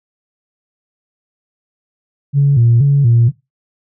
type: tone with vibrato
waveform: sine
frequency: 128.7 Hz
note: C3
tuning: 28 cents flat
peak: -6 dBFS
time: 2.33-3.32 s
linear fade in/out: 50 ms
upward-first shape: square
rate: 2.1 Hz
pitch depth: 160 cents each way
effects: noise-tail reverb RT60 0.2 s tail -19 dB re dry + tanh soft clip ceiling -3 dBFS